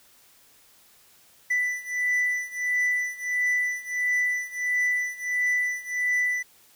triangle beating tone pair, 1983 / 1984.5 Hz, B6 / B6, +7 / +8 cents, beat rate 1.5 Hz, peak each -24 / -26 dBFS, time 1.5-6.43 s, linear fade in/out 10 ms, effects white hiss -57 dBFS RMS until 6.75 s

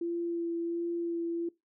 sine tone with vibrato, 339.5 Hz, F4, 49 cents flat, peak -30 dBFS, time 0.01-1.49 s, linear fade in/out 5 ms, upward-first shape sine, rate 1.4 Hz, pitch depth 13 cents each way, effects noise-tail reverb RT60 0.2 s tail -21 dB re dry

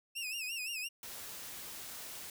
sawtooth tone with vibrato, 2642 Hz, E7, 3 cents sharp, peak -34 dBFS, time 0.15-0.89 s, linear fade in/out 20 ms, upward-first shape sine, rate 5.8 Hz, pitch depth 120 cents each way
white noise, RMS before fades -46 dBFS, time 1.03-2.3 s, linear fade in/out 2 ms
effects none

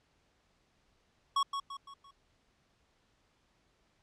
square tone with echo, 1108.7 Hz, C#6, in tune, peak -27 dBFS, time 1.36-1.43 s, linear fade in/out 5 ms, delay 170 ms, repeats 4, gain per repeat -7 dB, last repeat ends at 2.11 s, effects pink hiss -72 dBFS RMS until 4.02 s + low-pass 6000 Hz 12 dB/octave

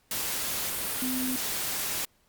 sine tone in noise, 256.2 Hz, C4, 36 cents flat, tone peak -29 dBFS, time 1.02-1.36 s, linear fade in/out 2 ms, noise white, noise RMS -31 dBFS, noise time 0.11-2.05 s, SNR -1 dB, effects pink hiss -67 dBFS RMS until 2.28 s + Opus 48 kbps

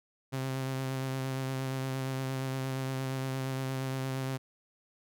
sawtooth tone with vibrato, 132.4 Hz, C3, 21 cents sharp, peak -28 dBFS, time 0.32-4.38 s, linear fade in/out 20 ms, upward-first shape sine, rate 8.6 Hz, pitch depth 20 cents each way, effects none

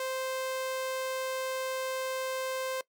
sawtooth tone, 522 Hz, C5, 4 cents flat, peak -28 dBFS, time 0-2.81 s, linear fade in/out 2 ms, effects noise-tail reverb RT60 0.1 s tail -20 dB re dry

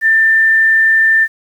sine tone, 1786 Hz, A6, 25 cents sharp, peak -7 dBFS, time 0.01-1.28 s, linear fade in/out 50 ms, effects 7-bit

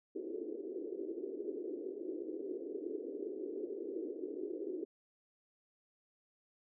pink band-pass noise, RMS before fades -42 dBFS, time 0.15-4.85 s, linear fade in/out 10 ms, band 320 to 430 Hz, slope 48 dB/octave, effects none

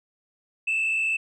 sine tone with frequency modulation, 2637 Hz, E7, in tune, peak -20 dBFS, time 0.67-1.17 s, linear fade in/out 10 ms, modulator 55.5 Hz, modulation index 1, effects tanh soft clip ceiling -20 dBFS

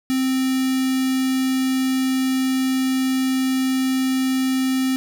square tone with notch filter, 261.6 Hz, C4, in tune, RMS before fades -20 dBFS, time 0.1-4.96 s, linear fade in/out 0 ms, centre 910 Hz, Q 0.78, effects none

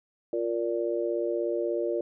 sine chord, Bb major, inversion second, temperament just, 349.6 / 466.2 / 582.7 Hz, F4 / Bb4 / D5, +2 / 0 / -14 cents, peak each -29 / -31 / -31 dBFS, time 0.33-2.01 s, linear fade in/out 2 ms, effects none

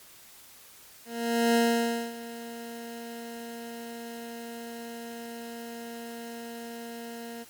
20% pulse tone with ADSR envelope, 233.1 Hz, A#3, in tune, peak -15 dBFS, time 1.05-7.45 s, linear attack 500 ms, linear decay 570 ms, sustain -18 dB, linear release 30 ms, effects white hiss -52 dBFS RMS until 7.49 s + MP3 96 kbps

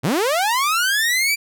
sawtooth linear sweep, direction up, 105.5 to 2363 Hz, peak -13 dBFS, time 0.03-1.36 s, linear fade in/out 20 ms, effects none

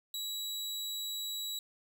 sawtooth tone, 3900 Hz, B7, 23 cents flat, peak -33 dBFS, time 0.14-1.59 s, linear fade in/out 2 ms, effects none

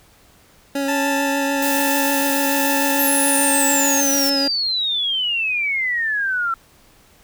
25% pulse tone with vibrato, 277.2 Hz, C#4, in tune, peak -16 dBFS, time 0.75-4.48 s, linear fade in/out 5 ms, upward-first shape triangle, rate 6.8 Hz, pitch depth 18 cents each way
20% pulse tone with tremolo, 880 Hz, A5, in tune, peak -16 dBFS, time 0.88-4.01 s, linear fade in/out 5 ms, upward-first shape sine, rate 1.2 Hz, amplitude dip 25%
blue noise, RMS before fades -24 dBFS, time 1.62-4.3 s, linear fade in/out 5 ms
sine exponential sweep, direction down, 11850 to 1333 Hz, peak -18 dBFS, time 2.99-6.54 s, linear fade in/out 2 ms
effects pink hiss -52 dBFS RMS until 7.23 s

